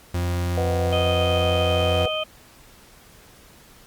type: tone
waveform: 40% pulse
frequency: 87.8 Hz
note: F2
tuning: 10 cents sharp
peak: -21 dBFS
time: 0.14-2.06 s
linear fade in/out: 5 ms
type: chord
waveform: sine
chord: B major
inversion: none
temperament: equal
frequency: 493.9 / 622.3 / 740 Hz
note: B4 / D#5 / F#5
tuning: 0 / 0 / 0 cents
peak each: -25 / -30 / -30 dBFS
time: 0.57-2.08 s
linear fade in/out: 5 ms
type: harmonic tone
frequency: 622.3 Hz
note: D#5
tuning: in tune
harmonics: 1 / 2 / 4 / 5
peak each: -26 / -32 / -32 / -28 dBFS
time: 0.92-2.24 s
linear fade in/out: 10 ms
effects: pink hiss -50 dBFS RMS until 3.86 s + Opus 48 kbps

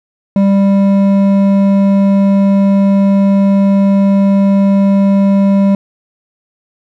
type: tone with hard clipping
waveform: triangle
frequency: 197.3 Hz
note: G3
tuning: 11 cents sharp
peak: -8 dBFS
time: 0.36-5.75 s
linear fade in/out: 2 ms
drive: 12 dB
effects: none

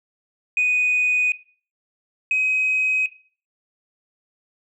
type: tone pair in turn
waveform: sine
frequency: 2487 / 2528 Hz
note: D#7 / D#7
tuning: -1 / +27 cents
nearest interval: unison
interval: 28 cents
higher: second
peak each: -15 dBFS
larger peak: neither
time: 0.57-1.32 / 2.31-3.06 s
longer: neither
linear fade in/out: 2 ms
effects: noise-tail reverb RT60 0.4 s tail -17 dB re dry + tanh soft clip ceiling -13 dBFS

